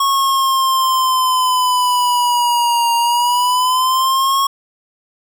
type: exponential two-way sweep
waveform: square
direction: down then up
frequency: 1100 to 936 to 1100 Hz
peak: -13 dBFS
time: 0-4.47 s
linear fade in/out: 5 ms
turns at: 2.94 s
effects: none